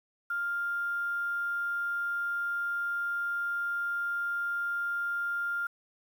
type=tone with quantisation; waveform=sine; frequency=1400 Hz; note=F6; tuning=4 cents sharp; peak=-29 dBFS; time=0.3-5.67 s; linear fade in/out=5 ms; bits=9; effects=none